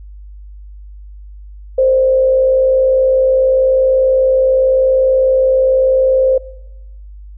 sine tone with frequency modulation, 523.3 Hz, C5, in tune, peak -8 dBFS, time 1.78-6.38 s, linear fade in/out 5 ms, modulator 60.9 Hz, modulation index 0.38, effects noise-tail reverb RT60 1.0 s tail -21 dB re dry + added 50 Hz sine -31 dBFS peak until 7.37 s

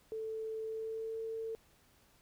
sine tone with pitch glide, 441.3 to 448.2 Hz, A4 to A4, +5 to +32 cents, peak -37 dBFS, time 0.12-1.55 s, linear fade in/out 0 ms, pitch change +27 cents, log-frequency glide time 0.63-1.21 s, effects pink hiss -67 dBFS RMS until 2.21 s

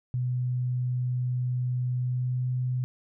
sine tone with pitch glide, 125 to 126.31 Hz, B2 to B2, +21 to +39 cents, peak -25 dBFS, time 0.14-2.84 s, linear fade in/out 0 ms, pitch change +18 cents, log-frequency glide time 1.99-2.48 s, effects none

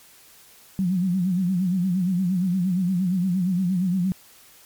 sine tone with vibrato, 182.8 Hz, F#3, 21 cents flat, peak -19 dBFS, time 0.79-4.12 s, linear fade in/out 0 ms, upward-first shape sine, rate 8.6 Hz, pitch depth 100 cents each way, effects white hiss -51 dBFS RMS until 4.65 s + MP3 96 kbps

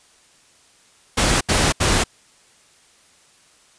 pink noise bursts, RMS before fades -17 dBFS, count 3, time 1.17-2.04 s, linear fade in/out 10 ms, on 240 ms, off 75 ms, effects white hiss -54 dBFS RMS until 3.78 s + resampled to 22050 Hz

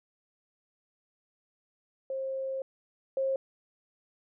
sine tone pair in turn, 533 / 535.5 Hz, C5 / C5, +32 / +40 cents, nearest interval unison, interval 8 cents, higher second, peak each -31 / -26 dBFS, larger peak second, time 2.1-2.62 / 3.17-3.36 s, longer first, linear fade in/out 2 ms, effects none

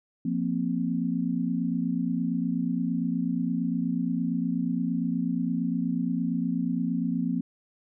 sine chord, F suspended fourth, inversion none, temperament equal, 174.61 / 233.1 / 261.6 Hz, F3 / Bb3 / C4, 0 / 0 / 0 cents, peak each -29 dBFS, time 0.25-7.41 s, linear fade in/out 5 ms, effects none

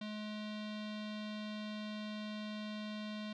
square tone with low-pass filter, 212.1 Hz, G#3, 37 cents sharp, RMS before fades -43 dBFS, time 0.01-3.33 s, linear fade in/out 5 ms, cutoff 3800 Hz, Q 3.1, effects none

